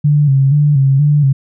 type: tone with vibrato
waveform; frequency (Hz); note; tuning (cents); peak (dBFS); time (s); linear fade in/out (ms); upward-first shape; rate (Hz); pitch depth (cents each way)
sine; 141.5; C#3; +36; -7; 0.04-1.33; 10; square; 2.1; 70
effects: none